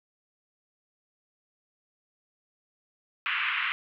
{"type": "band-pass noise", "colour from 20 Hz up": "white", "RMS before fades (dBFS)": -29, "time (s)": [3.26, 3.72], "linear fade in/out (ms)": 0, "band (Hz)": [1100, 2900], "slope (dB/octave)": 48, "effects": []}